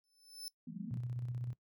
sawtooth tone with exponential growth, 5270 Hz, E8, 1 cent flat, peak -37 dBFS, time 0.04-0.48 s, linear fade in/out 0 ms, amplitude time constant 94 ms
white band-pass noise, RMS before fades -44 dBFS, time 0.67-0.97 s, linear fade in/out 5 ms, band 160 to 240 Hz, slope 96 dB/octave
sine tone with tremolo, 121.9 Hz, B2, 22 cents flat, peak -35 dBFS, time 0.91-1.53 s, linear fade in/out 0 ms, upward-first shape square, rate 16 Hz, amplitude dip 40%
effects noise-tail reverb RT60 0.1 s tail -20 dB re dry + high-pass 80 Hz 12 dB/octave

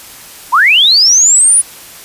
sine linear sweep, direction up, 880 to 9910 Hz, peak -4 dBFS, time 0.52-1.62 s, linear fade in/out 20 ms, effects white hiss -33 dBFS RMS until 2.04 s + resampled to 32000 Hz

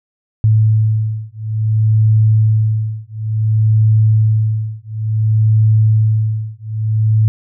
sine beating tone pair, 108.8 / 109.37 Hz, A2 / A2, -19 / -10 cents, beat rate 0.57 Hz, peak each -13 dBFS, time 0.44-7.28 s, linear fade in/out 0 ms, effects none

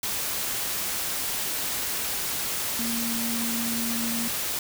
sine tone in noise, 232 Hz, A#3, 8 cents flat, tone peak -29 dBFS, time 2.79-4.28 s, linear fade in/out 2 ms, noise white, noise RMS -29 dBFS, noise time 0.03-4.59 s, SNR -3 dB, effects none

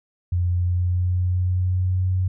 sine tone with pitch glide, 88.4 to 92.53 Hz, F2 to F#2, +22 to +1 cents, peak -18 dBFS, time 0.32-2.28 s, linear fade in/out 5 ms, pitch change +79 cents, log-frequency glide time 0.46-2.09 s, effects none

